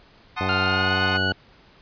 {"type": "chord", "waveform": "25% pulse", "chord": "F# diminished seventh", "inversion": "none", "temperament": "equal with one note detuned", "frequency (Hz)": [740, 880, 1046.5, 1239.5], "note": ["F#5", "A5", "C6", "Eb6"], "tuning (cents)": [0, 0, 0, -7], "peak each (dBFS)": [-27, -30, -28, -26], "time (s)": [0.36, 1.18], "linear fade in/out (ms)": 20}
{"type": "harmonic tone", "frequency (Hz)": 94.6, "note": "F#2", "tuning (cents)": 39, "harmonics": [1, 2, 3, 4, 5, 6, 7, 8, 9], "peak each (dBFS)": [-28, -31, -33, -34, -35, -36, -36, -37, -38], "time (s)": [0.4, 1.33], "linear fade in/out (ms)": 10}
{"type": "tone with pitch glide", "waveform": "sawtooth", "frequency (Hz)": [1402, 1471.7], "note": ["F6", "F#6"], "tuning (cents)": [6, -10], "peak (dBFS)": -18, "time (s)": [0.49, 1.32], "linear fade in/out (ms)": 2, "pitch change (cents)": 84, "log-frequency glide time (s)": [0.63, 0.95]}
{"effects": ["pink hiss -53 dBFS RMS until 1.81 s", "resampled to 11025 Hz"]}